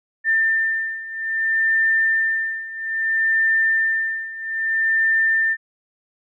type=beating tone pair; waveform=sine; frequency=1793 / 1793.61 Hz; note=A6 / A6; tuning=+32 / +33 cents; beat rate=0.61 Hz; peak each=-22 / -19 dBFS; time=0.24-5.57 s; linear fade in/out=50 ms; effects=none